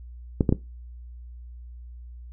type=clicks; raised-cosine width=3 ms; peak=-6 dBFS; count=3; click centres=0.408 / 0.492 / 0.525 s; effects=noise-tail reverb RT60 0.2 s tail -17 dB re dry + added 60 Hz sine -39 dBFS peak until 2.32 s